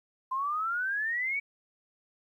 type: exponential sweep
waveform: sine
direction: up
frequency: 1029 to 2287 Hz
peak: -28 dBFS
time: 0.31-1.4 s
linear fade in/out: 10 ms
effects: 11-bit